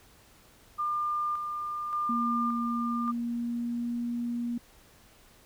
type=tone with tremolo; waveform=sine; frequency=1200 Hz; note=D6; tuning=37 cents sharp; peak=-27 dBFS; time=0.78-3.12 s; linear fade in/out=20 ms; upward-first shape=square; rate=0.87 Hz; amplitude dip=40%
type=tone with pitch glide; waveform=sine; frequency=234.8 to 238.1 Hz; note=A#3 to A#3; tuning=+13 to +37 cents; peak=-29 dBFS; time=2.09-4.58 s; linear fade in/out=5 ms; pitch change=+24 cents; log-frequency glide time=2.53-3.97 s
effects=pink hiss -58 dBFS RMS until 5.45 s